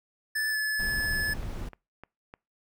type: tone with pitch glide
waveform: square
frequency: 1745 to 1723 Hz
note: A6 to A6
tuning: -15 to -37 cents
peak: -27 dBFS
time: 0.35-1.34 s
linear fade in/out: 10 ms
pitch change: -22 cents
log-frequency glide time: 0.5-0.57 s
type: noise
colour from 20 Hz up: brown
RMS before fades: -35 dBFS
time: 0.79-1.69 s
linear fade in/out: 5 ms
type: click train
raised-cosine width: 0.5 ms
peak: -29 dBFS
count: 4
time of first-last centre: 1.43-2.339 s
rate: 3.3 Hz
effects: noise-tail reverb RT60 0.3 s tail -26 dB re dry